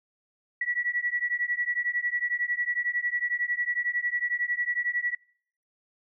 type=beating tone pair; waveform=sine; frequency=1935 / 1946 Hz; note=B6 / B6; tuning=-36 / -26 cents; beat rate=11 Hz; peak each=-29 dBFS; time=0.61-5.15 s; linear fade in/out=5 ms; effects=noise-tail reverb RT60 0.6 s tail -26 dB re dry